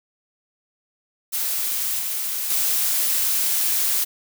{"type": "noise with level steps", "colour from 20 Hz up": "blue", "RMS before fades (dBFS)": [-24, -26, -21], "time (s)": [1.32, 4.05], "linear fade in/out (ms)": 20, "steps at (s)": [1.99, 2.5], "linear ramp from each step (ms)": 2, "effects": []}